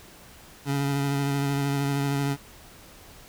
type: tone with vibrato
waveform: 25% pulse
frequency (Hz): 140.2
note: C#3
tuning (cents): +20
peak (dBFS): -20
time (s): 0.65-2.37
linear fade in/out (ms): 50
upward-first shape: triangle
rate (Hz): 13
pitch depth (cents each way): 26
effects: pink hiss -49 dBFS RMS until 3.28 s